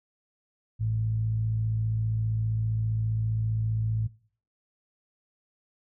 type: tone with low-pass filter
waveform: 15% pulse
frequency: 55.1 Hz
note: A1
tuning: 3 cents sharp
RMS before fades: -27 dBFS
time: 0.79-4.08 s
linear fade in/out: 20 ms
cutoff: 110 Hz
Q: 7.1
effects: noise-tail reverb RT60 0.5 s tail -22 dB re dry